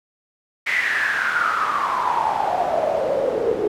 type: noise with band-pass filter sweep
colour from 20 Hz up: pink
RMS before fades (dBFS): -21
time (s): 0.66-3.68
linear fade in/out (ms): 10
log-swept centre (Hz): 2100 to 410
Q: 9.3
effects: none